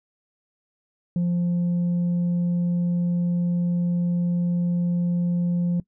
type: tone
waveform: sine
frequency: 174.7 Hz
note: F3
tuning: 1 cent sharp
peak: -17 dBFS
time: 1.16-5.8 s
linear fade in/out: 2 ms
effects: noise-tail reverb RT60 0.1 s tail -23 dB re dry + tanh soft clip ceiling -19 dBFS